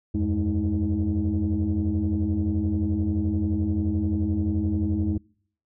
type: tone cluster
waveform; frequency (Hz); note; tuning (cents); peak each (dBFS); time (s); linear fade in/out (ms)
sine; 82.5 / 94 / 210 / 316; E2 / F#2 / G#3 / D#4; +2 / +28 / +19 / +27; -26; 0.14-5.18; 10
effects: noise-tail reverb RT60 0.6 s tail -26 dB re dry + tanh soft clip ceiling -16 dBFS